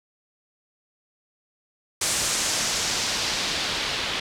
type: noise with low-pass filter sweep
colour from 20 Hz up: white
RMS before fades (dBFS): -26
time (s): 2.01-4.2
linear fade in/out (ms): 5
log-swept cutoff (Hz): 8300 to 3400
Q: 1.4
effects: none